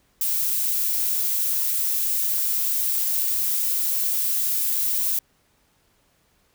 violet noise, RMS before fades -23 dBFS, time 0.21-5.19 s, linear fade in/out 2 ms, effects pink hiss -64 dBFS RMS until 6.54 s

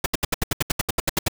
pink noise bursts, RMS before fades -20 dBFS, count 14, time 0.04-1.283 s, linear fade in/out 5 ms, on 21 ms, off 73 ms, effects none

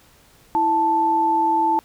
sine tone pair together, 329 / 879.5 Hz, E4 / A5, -3 / -1 cents, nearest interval octave + perfect fourth, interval 1702 cents, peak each -24 / -16 dBFS, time 0.55-1.79 s, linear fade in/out 0 ms, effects pink hiss -53 dBFS RMS until 1.84 s

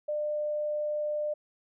sine tone, 599 Hz, D5, 34 cents sharp, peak -28 dBFS, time 0.08-1.34 s, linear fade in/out 10 ms, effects none

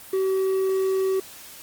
triangle tone with quantisation, 381.5 Hz, G4, 47 cents flat, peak -18 dBFS, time 0.13-1.2 s, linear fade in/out 5 ms, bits 8, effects white hiss -43 dBFS RMS until 1.62 s + Opus 24 kbps

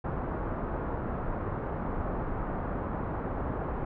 pink low-pass noise, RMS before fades -33 dBFS, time 0.04-3.85 s, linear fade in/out 5 ms, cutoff 1300 Hz, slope 24 dB/octave, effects none

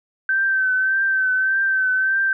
sine tone with vibrato, 1545 Hz, G6, 26 cents flat, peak -16 dBFS, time 0.29-2.33 s, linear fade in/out 2 ms, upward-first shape triangle, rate 1.7 Hz, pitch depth 41 cents each way, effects none

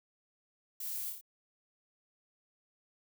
violet noise with echo, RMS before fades -41 dBFS, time 0.8-1.1 s, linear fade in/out 5 ms, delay 28 ms, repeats 4, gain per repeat -3 dB, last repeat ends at 1.212 s, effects none

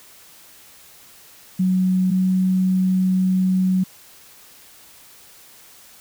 sine tone pair in turn, 185.4 / 186.28 Hz, F#3 / F#3, +4 / +12 cents, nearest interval unison, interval 8 cents, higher second, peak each -15 dBFS, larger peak neither, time 1.59-2.11 / 2.11-3.84 s, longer second, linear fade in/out 10 ms, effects white hiss -47 dBFS RMS until 6 s

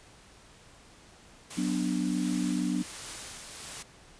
white noise with tremolo, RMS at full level -39 dBFS, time 1.5-3.83 s, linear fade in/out 10 ms, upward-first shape triangle, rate 1.4 Hz, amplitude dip 40%
sine chord, B minor, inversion second, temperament equal, 185 / 246.9 / 293.7 Hz, F#3 / B3 / D4, 0 / 0 / 0 cents, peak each -31 dBFS, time 1.57-2.83 s, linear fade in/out 10 ms
effects pink hiss -55 dBFS RMS until 4.19 s + resampled to 22050 Hz

